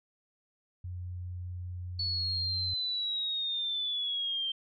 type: tone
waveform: sine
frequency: 89.5 Hz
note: F2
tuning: 43 cents sharp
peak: -36 dBFS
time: 0.84-2.74 s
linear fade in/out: 5 ms
type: linear sweep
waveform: sine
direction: down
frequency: 4435 to 3136 Hz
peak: -30 dBFS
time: 1.99-4.52 s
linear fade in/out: 5 ms
effects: none